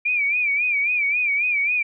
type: tone with vibrato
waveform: sine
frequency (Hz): 2363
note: D7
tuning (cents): +10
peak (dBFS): -18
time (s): 0.05-1.83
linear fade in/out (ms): 10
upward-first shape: sine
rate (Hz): 3.7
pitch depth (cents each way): 100
effects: none